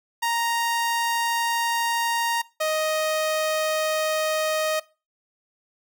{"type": "tone pair in turn", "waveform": "sawtooth", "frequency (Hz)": [932.3, 624.2], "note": ["A#5", "D#5"], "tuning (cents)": [0, 5], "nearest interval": "perfect fifth", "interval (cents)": 695, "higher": "first", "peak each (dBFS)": -18, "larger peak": "neither", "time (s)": [[0.22, 2.42], [2.6, 4.8]], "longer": "neither", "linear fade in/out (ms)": 10, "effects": ["noise-tail reverb RT60 0.3 s tail -21 dB re dry"]}